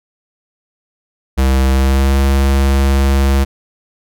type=tone with pitch glide; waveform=square; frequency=66.2 to 68.18 Hz; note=C2 to C#2; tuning=+21 to -28 cents; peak=-10 dBFS; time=1.37-3.45 s; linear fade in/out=20 ms; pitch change=+51 cents; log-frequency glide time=1.7-2.17 s; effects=none